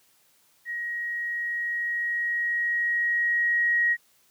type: tone with level ramp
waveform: sine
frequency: 1893 Hz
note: A#6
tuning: 26 cents sharp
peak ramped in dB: -29 to -19 dBFS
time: 0.65-3.97 s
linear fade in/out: 50 ms
effects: white hiss -63 dBFS RMS until 4.3 s + high-pass 80 Hz 12 dB/octave